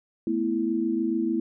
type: chord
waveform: sine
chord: A suspended second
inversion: none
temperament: equal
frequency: 220 / 246.9 / 329.6 Hz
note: A3 / B3 / E4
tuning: 0 / 0 / 0 cents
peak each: -29 / -29 / -25 dBFS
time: 0.27-1.4 s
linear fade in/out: 2 ms
effects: none